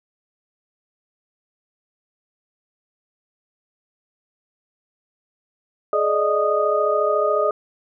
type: tone cluster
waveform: sine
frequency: 423.7 / 592 / 626 / 1238 Hz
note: G#4 / D5 / D#5 / D#6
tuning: +35 / +14 / +10 / -9 cents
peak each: -22 dBFS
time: 5.93-7.51 s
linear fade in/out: 2 ms
effects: none